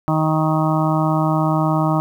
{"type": "harmonic tone", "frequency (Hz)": 156.8, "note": "D#3", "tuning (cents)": 14, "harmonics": [1, 2, 4, 5, 6, 7, 8], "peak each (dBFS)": [-18, -21, -24, -25, -26, -26, -27], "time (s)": [0.08, 2], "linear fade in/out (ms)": 0, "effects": ["8-bit"]}